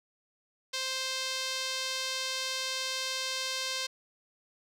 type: tone with band-pass filter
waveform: sawtooth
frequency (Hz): 523.3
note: C5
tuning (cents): 0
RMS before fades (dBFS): -34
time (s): 0.73-3.87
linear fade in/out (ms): 10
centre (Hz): 4500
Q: 1.5
effects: none